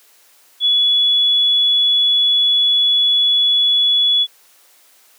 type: tone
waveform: sine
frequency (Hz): 3400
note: G#7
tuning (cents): +40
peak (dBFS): -11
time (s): 0.6-4.27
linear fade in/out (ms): 50
effects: white hiss -51 dBFS RMS until 5.18 s + high-pass 400 Hz 12 dB/octave